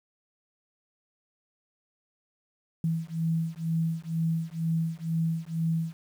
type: beating tone pair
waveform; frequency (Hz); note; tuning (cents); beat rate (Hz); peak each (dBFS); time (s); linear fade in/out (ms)
sine; 162.5 / 164.6; E3 / E3; -24 / -2; 2.1; -29; 2.84-5.94; 2
effects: 9-bit